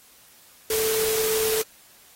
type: tone in noise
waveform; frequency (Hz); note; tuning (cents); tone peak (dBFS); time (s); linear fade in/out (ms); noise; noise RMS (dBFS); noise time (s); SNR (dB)
sine; 439.5; A4; -2; -23; 0.7-1.62; 5; white; -27; 0.7-1.62; +1
effects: white hiss -53 dBFS RMS until 2.15 s + AAC 48 kbps